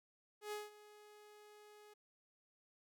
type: tone with ADSR envelope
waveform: sawtooth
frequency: 419.3 Hz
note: G#4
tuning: 17 cents sharp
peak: -37 dBFS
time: 0.41-1.94 s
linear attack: 110 ms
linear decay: 180 ms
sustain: -18 dB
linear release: 10 ms
effects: none